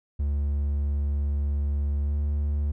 triangle tone with pitch glide, 71.7 to 73.04 Hz, D2 to D2, -41 to -9 cents, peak -21 dBFS, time 0.19-2.72 s, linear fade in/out 10 ms, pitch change +32 cents, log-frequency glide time 2.04-2.14 s, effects none

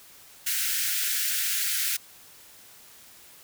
white high-pass noise, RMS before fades -27 dBFS, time 0.46-1.97 s, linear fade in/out 10 ms, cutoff 1400 Hz, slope 96 dB/octave, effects white hiss -51 dBFS RMS until 3.43 s

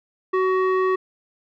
square tone with low-pass filter, 374.6 Hz, F#4, 21 cents sharp, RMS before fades -20 dBFS, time 0.33-0.96 s, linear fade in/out 10 ms, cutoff 1500 Hz, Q 2.2, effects none

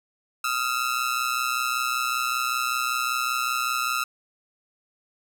sawtooth ring-modulated tone, 1318.5 Hz, E6, in tune, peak -17 dBFS, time 0.44-4.04 s, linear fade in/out 5 ms, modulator 62.6 Hz, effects none

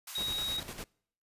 white high-pass noise, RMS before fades -43 dBFS, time 0.07-0.57 s, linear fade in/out 5 ms, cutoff 790 Hz, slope 24 dB/octave
sine tone, 3800 Hz, A#7, 33 cents sharp, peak -32 dBFS, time 0.15-0.6 s, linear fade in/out 5 ms
pink noise with tremolo, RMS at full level -41 dBFS, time 0.18-0.84 s, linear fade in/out 0 ms, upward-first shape square, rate 10 Hz, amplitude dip 55%
effects noise-tail reverb RT60 0.6 s tail -26 dB re dry + resampled to 32000 Hz

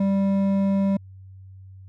sine tone with hard clipping, 196 Hz, G3, in tune, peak -20 dBFS, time 0-0.97 s, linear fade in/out 5 ms, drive 8 dB, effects added 95 Hz sine -41 dBFS peak until 1.88 s

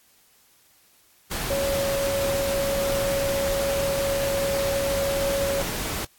sine tone in noise, 554.4 Hz, C#5, in tune, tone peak -23 dBFS, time 1.5-5.62 s, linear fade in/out 5 ms, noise pink, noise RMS -29 dBFS, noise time 1.31-6.05 s, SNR +3 dB, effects white hiss -59 dBFS RMS until 6.18 s + AAC 64 kbps

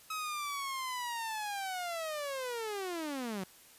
sawtooth linear sweep, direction down, 1282 to 179.4 Hz, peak -32 dBFS, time 0.1-3.44 s, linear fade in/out 5 ms, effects white hiss -58 dBFS RMS until 3.78 s + resampled to 32000 Hz

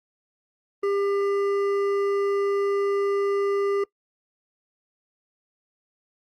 triangle tone with hard clipping, 399.7 Hz, G4, 34 cents sharp, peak -23 dBFS, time 0.83-3.84 s, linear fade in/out 5 ms, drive 13 dB, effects noise-tail reverb RT60 0.1 s tail -22 dB re dry + Opus 24 kbps

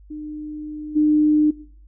sine tone with level steps, 302.7 Hz, D#4, 48 cents flat, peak -29 / -13 dBFS, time 0.1-1.51 s, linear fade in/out 10 ms, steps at 0.95 s, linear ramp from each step 20 ms, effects noise-tail reverb RT60 0.6 s tail -20 dB re dry + added 50 Hz sine -44 dBFS peak until 1.87 s

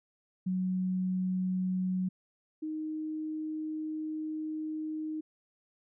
sine tone pair in turn, 185 / 311.1 Hz, F#3 / D#4, 0 / 0 cents, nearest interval major sixth, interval 900 cents, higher second, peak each -28 / -33 dBFS, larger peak first, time 0.46-2.09 / 2.62-5.21 s, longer second, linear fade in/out 10 ms, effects none

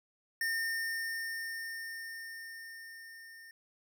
square tone with level ramp, 1818 Hz, A#6, 44 cents flat, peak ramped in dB -31 to -51 dBFS, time 0.41-3.51 s, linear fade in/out 2 ms, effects none

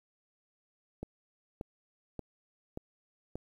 click train, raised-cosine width 2 ms, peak -25 dBFS, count 5, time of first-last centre 1.03-3.356 s, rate 1.72 Hz, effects 10-bit

